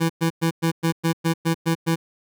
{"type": "tone bursts", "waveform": "25% pulse", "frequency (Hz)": 164.81, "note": "E3", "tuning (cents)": 0, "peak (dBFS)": -14, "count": 10, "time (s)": [0, 1.96], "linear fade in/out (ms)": 20, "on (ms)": 97, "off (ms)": 110, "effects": []}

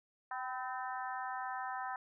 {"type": "harmonic tone with a mistuned harmonic", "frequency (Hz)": 257.3, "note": "C4", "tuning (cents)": -29, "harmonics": [3, 4, 5, 6, 7], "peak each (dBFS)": [-41, -43, -45, -47, -48], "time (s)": [0.31, 1.96], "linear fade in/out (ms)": 2, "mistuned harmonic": 4, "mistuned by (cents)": -40, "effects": []}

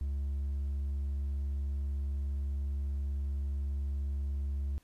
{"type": "tone with hard clipping", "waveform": "sine", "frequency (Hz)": 69.8, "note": "C#2", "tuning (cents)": 13, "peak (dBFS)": -32, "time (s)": [0.01, 4.78], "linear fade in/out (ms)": 0, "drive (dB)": 2, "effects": ["pink hiss -69 dBFS RMS until 4.83 s", "resampled to 32000 Hz"]}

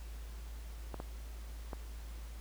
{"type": "clicks", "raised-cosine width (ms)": 1, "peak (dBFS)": -27, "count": 3, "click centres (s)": [0.943, 1.001, 1.732], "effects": ["added 55 Hz sine -43 dBFS peak until 2.4 s", "pink hiss -57 dBFS RMS until 2.4 s"]}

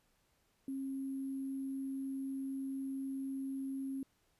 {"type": "tone with sample-and-hold", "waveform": "sine", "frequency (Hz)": 269.6, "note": "C#4", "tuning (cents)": -48, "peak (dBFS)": -37, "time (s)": [0.68, 4.03], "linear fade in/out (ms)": 2, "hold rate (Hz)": 11025, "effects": ["pink hiss -75 dBFS RMS until 4.39 s", "resampled to 32000 Hz"]}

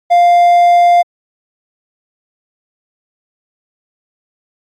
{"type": "tone", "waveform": "triangle", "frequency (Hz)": 699, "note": "F5", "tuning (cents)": 1, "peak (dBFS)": -3, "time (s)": [0.1, 1.03], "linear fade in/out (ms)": 20, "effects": ["AAC 64 kbps"]}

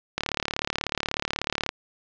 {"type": "click train", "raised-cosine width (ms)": 0.2, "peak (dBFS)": -7, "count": 56, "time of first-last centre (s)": [0.18, 1.691], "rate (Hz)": 36.4, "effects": ["low-pass 5000 Hz 12 dB/octave"]}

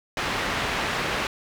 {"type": "low-pass noise", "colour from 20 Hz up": "white", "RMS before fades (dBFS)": -27, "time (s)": [0.17, 1.27], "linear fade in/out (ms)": 2, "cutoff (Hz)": 2300, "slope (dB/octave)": 12, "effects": []}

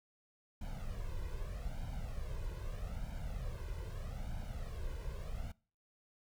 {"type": "noise with flanger", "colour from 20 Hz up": "brown", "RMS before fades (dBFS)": -41, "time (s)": [0.61, 5.52], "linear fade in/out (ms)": 5, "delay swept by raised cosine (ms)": [1.3, 2.01], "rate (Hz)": 0.8, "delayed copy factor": 0.8, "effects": ["noise-tail reverb RT60 0.4 s tail -23 dB re dry"]}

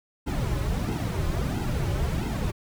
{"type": "noise with flanger", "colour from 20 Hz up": "brown", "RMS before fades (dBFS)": -27, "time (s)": [0.26, 2.52], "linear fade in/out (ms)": 20, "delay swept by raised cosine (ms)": [1.7, 4.4], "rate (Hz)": 1.5, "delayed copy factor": -0.8, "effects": []}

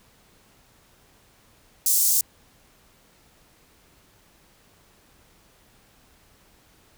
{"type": "high-pass noise", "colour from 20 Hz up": "pink", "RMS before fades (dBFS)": -20, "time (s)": [1.86, 2.21], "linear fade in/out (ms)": 2, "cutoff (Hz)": 6500, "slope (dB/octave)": 24, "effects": ["pink hiss -58 dBFS RMS until 6.97 s"]}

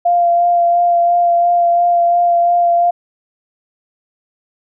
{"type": "tone with vibrato", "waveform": "sine", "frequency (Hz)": 694, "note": "F5", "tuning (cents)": -11, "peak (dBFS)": -9, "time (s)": [0.05, 2.91], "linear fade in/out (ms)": 10, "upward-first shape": "sine", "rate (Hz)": 2.9, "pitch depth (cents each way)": 15, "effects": []}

